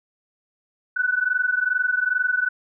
sine tone pair together, 1480 / 1502.4 Hz, F#6 / F#6, 0 / +26 cents, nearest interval unison, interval 26 cents, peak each -22 dBFS, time 0.96-2.49 s, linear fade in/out 10 ms, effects none

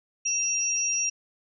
sine tone pair together, 2689 / 5698 Hz, E7 / F8, +34 / +34 cents, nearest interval octave + minor second, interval 1300 cents, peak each -32 / -24 dBFS, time 0.25-1.1 s, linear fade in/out 10 ms, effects none

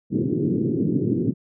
white band-pass noise, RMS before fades -22 dBFS, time 0.1-1.34 s, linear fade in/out 50 ms, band 110 to 380 Hz, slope 48 dB/octave, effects none

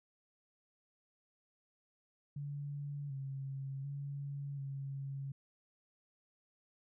sine tone with pitch steps, 143.5 / 136 / 141.1 / 137.5 Hz, D3 / C#3 / C#3 / C#3, -40 / -33 / +31 / -14 cents, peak -39 dBFS, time 2.36-5.32 s, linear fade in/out 5 ms, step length 740 ms, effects none

